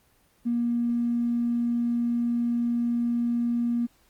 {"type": "tone with tanh clipping", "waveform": "triangle", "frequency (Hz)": 237.4, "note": "A#3", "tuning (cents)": 32, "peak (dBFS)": -22, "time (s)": [0.45, 3.87], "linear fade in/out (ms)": 20, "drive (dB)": 2, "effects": ["pink hiss -63 dBFS RMS until 4.09 s", "Opus 24 kbps"]}